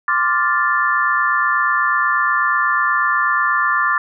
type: chord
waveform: sine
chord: D minor seventh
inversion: third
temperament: equal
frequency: 1046.5 / 1174.7 / 1396.9 / 1760 Hz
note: C6 / D6 / F6 / A6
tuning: 0 / 0 / 0 / 0 cents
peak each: -22 / -18 / -21 / -18 dBFS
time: 0.08-3.98 s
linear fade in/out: 2 ms
effects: none